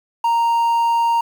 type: tone with quantisation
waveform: triangle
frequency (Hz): 930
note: A#5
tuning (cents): -4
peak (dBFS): -12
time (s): 0.24-1.21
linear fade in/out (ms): 5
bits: 7
effects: none